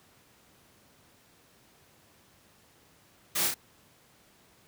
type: noise with echo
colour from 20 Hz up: white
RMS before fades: -29 dBFS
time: 3.35-3.48 s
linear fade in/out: 10 ms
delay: 32 ms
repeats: 2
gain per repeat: -3 dB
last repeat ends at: 3.544 s
effects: pink hiss -61 dBFS RMS until 4.67 s + high-pass 80 Hz 12 dB/octave